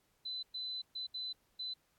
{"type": "tone bursts at uneven times", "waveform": "sine", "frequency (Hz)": 4019, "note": "B7", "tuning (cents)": 30, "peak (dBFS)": -38, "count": 5, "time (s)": [[0.25, 0.43], [0.54, 0.82], [0.95, 1.07], [1.14, 1.33], [1.59, 1.74]], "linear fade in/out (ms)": 10, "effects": ["pink hiss -75 dBFS RMS until 1.98 s", "AAC 64 kbps"]}